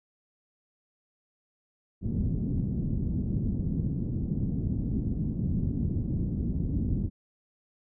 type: low-pass noise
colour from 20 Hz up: white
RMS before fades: -29 dBFS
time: 2.01-7.1 s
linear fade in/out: 50 ms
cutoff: 230 Hz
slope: 24 dB/octave
effects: none